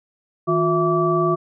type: tone cluster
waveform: sine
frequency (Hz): 159.9 / 356.8 / 661 / 1156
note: D#3 / F4 / E5 / D6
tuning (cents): +48 / +37 / +5 / -28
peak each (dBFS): -23 / -19 / -24 / -21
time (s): 0.47-1.36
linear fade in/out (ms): 20
effects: none